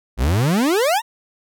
40% pulse exponential sweep, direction up, 53.9 to 968 Hz, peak -14 dBFS, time 0.17-1.02 s, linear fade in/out 50 ms, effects none

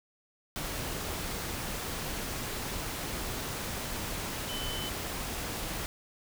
sine tone in noise, 3035 Hz, F#7, 43 cents sharp, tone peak -38 dBFS, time 4.49-4.89 s, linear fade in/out 0 ms, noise pink, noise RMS -36 dBFS, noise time 0.56-5.86 s, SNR -5 dB, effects none

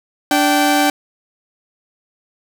sawtooth tone pair together, 292.4 / 776 Hz, D4 / G5, -7 / -18 cents, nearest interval octave + perfect fourth, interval 1689 cents, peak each -11 dBFS, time 0.31-0.9 s, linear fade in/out 2 ms, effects none

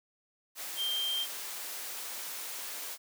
sine tone in noise, 3167 Hz, G7, 17 cents sharp, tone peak -30 dBFS, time 0.76-1.27 s, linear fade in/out 50 ms, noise white, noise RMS -40 dBFS, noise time 0.55-2.98 s, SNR +7 dB, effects high-pass 400 Hz 12 dB/octave

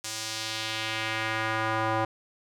square tone with band-pass filter sweep, 110.6 Hz, A2, 9 cents sharp, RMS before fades -30 dBFS, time 0.04-2.05 s, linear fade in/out 5 ms, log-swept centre 6800 to 900 Hz, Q 1.3, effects none

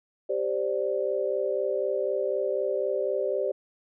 sine chord, G suspended fourth, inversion none, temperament equal, 392 / 523.3 / 587.3 Hz, G4 / C5 / D5, 0 / 0 / 0 cents, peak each -29 dBFS, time 0.29-3.52 s, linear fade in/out 10 ms, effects none

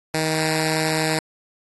5% pulse tone with notch filter, 157.7 Hz, D#3, 24 cents sharp, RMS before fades -22 dBFS, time 0.14-1.19 s, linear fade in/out 2 ms, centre 1200 Hz, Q 1.1, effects AAC 32 kbps

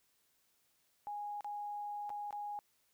sine tone with dropouts, 826 Hz, G#5, 10 cents flat, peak -39 dBFS, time 1.07-2.59 s, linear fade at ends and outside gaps 0 ms, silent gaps 1.408-1.445 / 2.094-2.102 / 2.308-2.327 s, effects white hiss -75 dBFS RMS until 2.93 s

